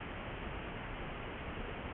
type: low-pass noise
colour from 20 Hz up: pink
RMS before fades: -43 dBFS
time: 0-1.93 s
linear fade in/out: 10 ms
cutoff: 3100 Hz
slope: 96 dB/octave
effects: none